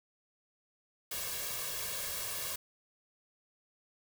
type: noise with comb filter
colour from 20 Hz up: white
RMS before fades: -38 dBFS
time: 1.11-2.56 s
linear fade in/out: 5 ms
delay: 1.8 ms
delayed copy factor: +0.7
effects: none